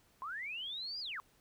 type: linear two-way sweep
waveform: sine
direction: up then down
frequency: 1000 to 4978 to 1000 Hz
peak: -39 dBFS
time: 0.22-1.2 s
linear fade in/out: 0 ms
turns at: 1 s
effects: pink hiss -69 dBFS RMS until 1.4 s